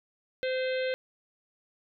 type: harmonic tone with a mistuned harmonic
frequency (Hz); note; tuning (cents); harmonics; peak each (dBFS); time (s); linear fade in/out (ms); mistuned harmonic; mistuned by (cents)
516; C5; -24; 1 / 3 / 4 / 5 / 6 / 7 / 8; -28 / -38 / -40 / -42 / -44 / -45 / -46; 0.43-0.94; 0; 6; +51
effects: none